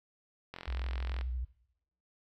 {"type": "click train", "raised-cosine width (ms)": 0.3, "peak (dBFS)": -26, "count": 30, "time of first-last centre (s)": [0.54, 1.211], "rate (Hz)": 43.2}
{"type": "tone with vibrato", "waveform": "sine", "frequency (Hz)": 62, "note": "B1", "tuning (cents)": 7, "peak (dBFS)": -33, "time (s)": [0.67, 1.45], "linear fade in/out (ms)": 10, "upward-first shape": "sine", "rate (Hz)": 12, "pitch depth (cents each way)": 76}
{"effects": ["noise-tail reverb RT60 0.7 s tail -17 dB re dry"]}